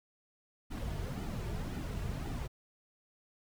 brown noise with flanger, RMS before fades -38 dBFS, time 0.7-2.48 s, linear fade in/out 20 ms, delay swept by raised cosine 1.8 to 3.9 ms, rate 1.9 Hz, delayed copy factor -0.6, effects none

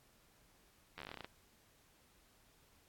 slowing click train, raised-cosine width 0.3 ms, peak -30 dBFS, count 13, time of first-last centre 0.98-1.245 s, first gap 11 ms, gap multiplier 1.12, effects pink hiss -69 dBFS RMS until 2.88 s + AAC 64 kbps

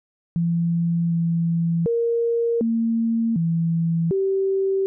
sine tone with pitch steps, 169.1 / 167.5 / 466.3 / 228.4 / 166 / 387 Hz, E3 / E3 / A#4 / A#3 / E3 / G4, +44 / +28 / +1 / -35 / +12 / -22 cents, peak -18 dBFS, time 0.36-4.86 s, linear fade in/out 0 ms, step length 750 ms, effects none

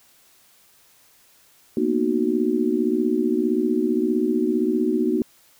sine chord, B major seventh, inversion third, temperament just, 231.5 / 246.9 / 308.7 / 370.4 Hz, A#3 / B3 / D#4 / F#4, -12 / 0 / -14 / +2 cents, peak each -25 / -25 / -23 / -23 dBFS, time 1.77-5.22 s, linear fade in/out 2 ms, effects white hiss -56 dBFS RMS until 5.59 s

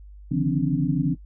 sine tone cluster, 142.3 / 154 / 172.7 / 258.4 / 285.6 Hz, C#3 / D#3 / F3 / C4 / D4, +46 / -17 / -19 / -21 / -48 cents, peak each -26 dBFS, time 0.31-1.15 s, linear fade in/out 10 ms, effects noise-tail reverb RT60 0.1 s tail -17 dB re dry + added 50 Hz sine -41 dBFS peak until 1.25 s

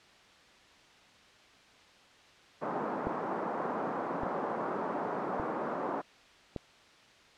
white band-pass noise, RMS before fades -35 dBFS, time 2.61-6.02 s, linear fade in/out 20 ms, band 180 to 1100 Hz, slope 24 dB/octave
click train, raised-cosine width 2 ms, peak -22 dBFS, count 4, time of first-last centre 3.07-6.562 s, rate 0.859 Hz
effects white hiss -58 dBFS RMS until 7.37 s + low-pass 4000 Hz 12 dB/octave

